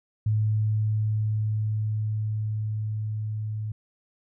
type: tone with level ramp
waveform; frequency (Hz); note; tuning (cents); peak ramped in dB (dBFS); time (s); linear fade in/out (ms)
sine; 107.6; A2; -38; -20 to -28; 0.26-3.72; 5
effects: none

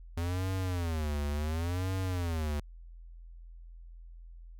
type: tone with vibrato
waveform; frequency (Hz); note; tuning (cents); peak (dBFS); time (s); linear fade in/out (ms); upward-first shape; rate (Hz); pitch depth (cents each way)
square; 82.8; E2; +8; -31; 0.17-2.6; 5; sine; 0.7; 230
effects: added 42 Hz sine -46 dBFS peak until 4.59 s

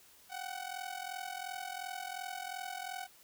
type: ring-modulated tone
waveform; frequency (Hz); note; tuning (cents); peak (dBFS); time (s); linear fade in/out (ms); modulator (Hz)
sawtooth; 748; F#5; +19; -33; 0.29-3.08; 50; 21.4
effects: white hiss -61 dBFS RMS until 3.23 s

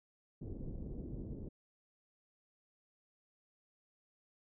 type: low-pass noise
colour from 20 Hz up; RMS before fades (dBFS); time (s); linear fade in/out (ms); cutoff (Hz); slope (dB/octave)
pink; -44; 0.41-1.49; 10; 400; 24
effects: none

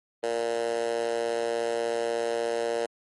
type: tone with high-pass filter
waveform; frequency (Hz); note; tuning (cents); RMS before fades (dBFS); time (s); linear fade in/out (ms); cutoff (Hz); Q
10% pulse; 116.54; A#2; 0; -28; 0.23-2.86; 5; 490; 3.3
effects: MP3 48 kbps

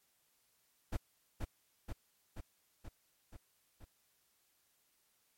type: noise with echo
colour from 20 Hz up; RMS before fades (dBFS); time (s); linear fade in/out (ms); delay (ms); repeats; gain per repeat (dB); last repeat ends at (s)
brown; -35; 0.92-0.97; 10; 480; 6; -3; 3.85
effects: white hiss -75 dBFS RMS until 5.37 s + MP3 64 kbps

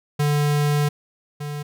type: tone pair in turn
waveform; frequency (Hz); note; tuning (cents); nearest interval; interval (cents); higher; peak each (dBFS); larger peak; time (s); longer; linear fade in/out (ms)
square; 146.83 / 146.83; D3 / D3; 0 / 0; unison; 0; neither; -18 / -28; first; 0.19-0.89 / 1.4-1.63; first; 10
effects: none

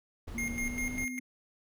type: noise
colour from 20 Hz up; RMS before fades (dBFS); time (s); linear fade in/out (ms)
brown; -40; 0.27-1.05; 10
type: tone with pitch glide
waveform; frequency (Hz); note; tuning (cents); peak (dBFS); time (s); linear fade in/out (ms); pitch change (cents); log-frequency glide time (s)
sine; 234.4 to 252.7; A#3 to B3; +10 to +40; -37; 0.34-1.2; 10; +130; 0.44-0.98
type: tone with tremolo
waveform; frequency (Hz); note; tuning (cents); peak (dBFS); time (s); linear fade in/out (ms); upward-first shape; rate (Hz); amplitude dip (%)
square; 2132; C7; +32; -33; 0.38-1.19; 2; square; 5; 65
effects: none

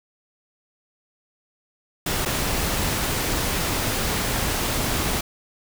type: noise with dropouts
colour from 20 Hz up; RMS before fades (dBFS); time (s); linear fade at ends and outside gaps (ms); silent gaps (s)
pink; -24; 2.06-5.21; 5; 2.252-2.257
effects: none

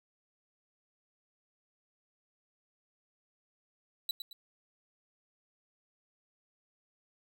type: tone with echo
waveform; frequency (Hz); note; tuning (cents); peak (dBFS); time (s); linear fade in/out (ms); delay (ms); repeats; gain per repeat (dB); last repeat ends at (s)
45% pulse; 3951; B7; 0; -31; 4.09-4.11; 2; 110; 2; -8; 4.33
effects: none

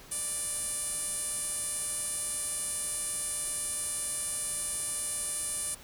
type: tone with band-pass filter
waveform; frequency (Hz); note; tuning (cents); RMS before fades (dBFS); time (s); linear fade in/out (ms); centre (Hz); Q
sawtooth; 587.3; D5; 0; -34; 0.11-5.75; 10; 9500; 7
effects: pink hiss -51 dBFS RMS until 5.83 s

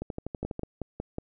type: two click trains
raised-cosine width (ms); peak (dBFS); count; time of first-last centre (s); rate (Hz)
2; -19 / -20; 5 / 8; 0.45-1.184 / 0.02-0.594; 5.45 / 12.2
effects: none

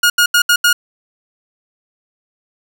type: tone bursts at uneven times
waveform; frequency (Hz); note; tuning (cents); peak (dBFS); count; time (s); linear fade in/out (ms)
sawtooth; 1433; F6; +44; -5; 5; 0.03-0.1 / 0.18-0.26 / 0.34-0.42 / 0.49-0.56 / 0.64-0.73; 5
effects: none

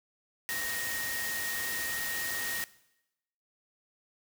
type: tone in noise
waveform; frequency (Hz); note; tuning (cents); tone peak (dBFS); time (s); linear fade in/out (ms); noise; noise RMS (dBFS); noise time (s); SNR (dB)
sine; 1864.7; A#6; 0; -35; 0.49-2.64; 0; white; -36; 0.49-2.64; -2
effects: noise-tail reverb RT60 0.9 s tail -19 dB re dry

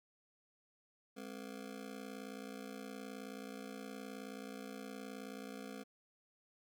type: ring-modulated tone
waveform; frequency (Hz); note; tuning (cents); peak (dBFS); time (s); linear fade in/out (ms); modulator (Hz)
25% pulse; 235.5; A#3; +18; -39; 1.16-5.84; 20; 29.5
effects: none

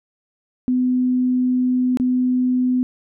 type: tone with dropouts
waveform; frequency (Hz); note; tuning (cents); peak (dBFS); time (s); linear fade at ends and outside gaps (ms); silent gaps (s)
sine; 252.1; B3; +36; -15; 0.68-2.83; 0; 1.972-1.999
effects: none

